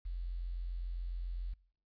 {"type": "tone with quantisation", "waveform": "sine", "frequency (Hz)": 43.65, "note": "F1", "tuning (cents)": 0, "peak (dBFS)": -36, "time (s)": [0.05, 1.54], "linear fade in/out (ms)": 10, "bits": 11, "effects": ["noise-tail reverb RT60 0.6 s tail -24 dB re dry", "resampled to 11025 Hz"]}